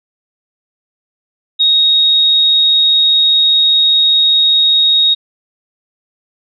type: tone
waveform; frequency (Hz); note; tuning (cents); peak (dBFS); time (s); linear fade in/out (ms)
sine; 3755; A#7; +12; -7; 1.59-5.15; 20
effects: none